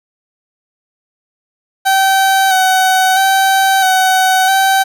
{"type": "tone with vibrato", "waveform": "30% pulse", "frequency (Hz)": 762, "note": "G5", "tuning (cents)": -49, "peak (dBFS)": -6, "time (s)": [1.85, 4.84], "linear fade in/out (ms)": 20, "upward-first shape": "square", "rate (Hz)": 0.76, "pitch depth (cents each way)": 23, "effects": []}